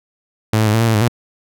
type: tone with pitch steps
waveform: sawtooth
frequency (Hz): 109 / 109.7 / 105.9 / 113.1 / 115.5 / 111.8 / 104.9 / 119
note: A2 / A2 / G#2 / A2 / A#2 / A2 / G#2 / A#2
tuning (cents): -16 / -5 / +34 / +48 / -16 / +28 / +18 / +36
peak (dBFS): -8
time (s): 0.53-1.082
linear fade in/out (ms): 5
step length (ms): 69
effects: none